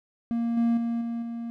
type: tone with level steps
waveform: triangle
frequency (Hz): 233.1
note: A#3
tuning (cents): 0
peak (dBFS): -22 / -18 / -23 / -26 / -29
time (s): 0.31-1.5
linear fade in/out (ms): 0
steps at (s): 0.57 / 0.77 / 1.01 / 1.22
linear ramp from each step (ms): 5
effects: none